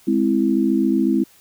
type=chord; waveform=sine; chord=Ab augmented; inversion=none; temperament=equal; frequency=207.7 / 261.6 / 329.6 Hz; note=Ab3 / C4 / E4; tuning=0 / 0 / 0 cents; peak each=-20 / -19 / -19 dBFS; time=0.07-1.24 s; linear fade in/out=10 ms; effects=white hiss -52 dBFS RMS until 1.4 s